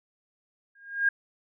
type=tone with exponential growth; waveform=sine; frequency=1621 Hz; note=G#6; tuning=42 cents flat; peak=-17 dBFS; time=0.75-1.09 s; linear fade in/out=5 ms; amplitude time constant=72 ms; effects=none